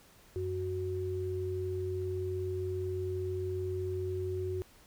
sine tone pair together, 92.5 / 370 Hz, F#2 / F#4, 0 / 0 cents, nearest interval 2 octaves, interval 2400 cents, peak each -36 / -34 dBFS, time 0.36-4.62 s, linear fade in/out 0 ms, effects pink hiss -60 dBFS RMS until 4.86 s

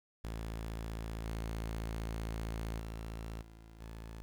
sawtooth tone with level steps, 55.4 Hz, A1, 13 cents sharp, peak -35 / -33 / -37 / -49 / -41 dBFS, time 0.24-4.22 s, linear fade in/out 0 ms, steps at 1.25 / 2.79 / 3.41 / 3.8 s, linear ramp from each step 10 ms, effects 11-bit

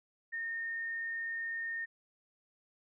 sine tone, 1832 Hz, A#6, 31 cents flat, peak -35 dBFS, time 0.32-1.86 s, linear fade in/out 20 ms, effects none

